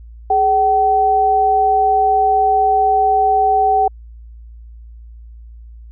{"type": "tone pair together", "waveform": "sine", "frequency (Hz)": [420, 764.1], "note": ["G#4", "G5"], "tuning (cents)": [19, -44], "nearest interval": "minor seventh", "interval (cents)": 1037, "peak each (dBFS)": [-19, -11], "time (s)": [0.3, 3.88], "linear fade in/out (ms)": 5, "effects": ["added 57 Hz sine -34 dBFS peak until 5.91 s"]}